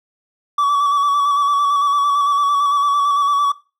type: tone with vibrato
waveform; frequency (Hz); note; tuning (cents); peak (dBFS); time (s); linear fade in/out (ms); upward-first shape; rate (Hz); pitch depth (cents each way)
triangle; 1143; D6; -47; -11; 0.58-3.52; 5; square; 8.9; 27
effects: noise-tail reverb RT60 0.3 s tail -19 dB re dry